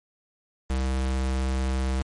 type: tone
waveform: square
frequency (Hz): 65.41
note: C2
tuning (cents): 0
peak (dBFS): -24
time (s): 0.7-2.02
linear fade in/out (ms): 0
effects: MP3 48 kbps